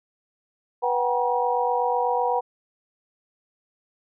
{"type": "tone cluster", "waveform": "sine", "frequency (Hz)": [491, 743, 791, 956], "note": ["B4", "F#5", "G5", "A#5"], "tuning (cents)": [-10, 7, 15, 43], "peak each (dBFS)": [-25, -26, -28, -25], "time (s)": [0.82, 2.41], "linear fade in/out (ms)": 20, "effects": []}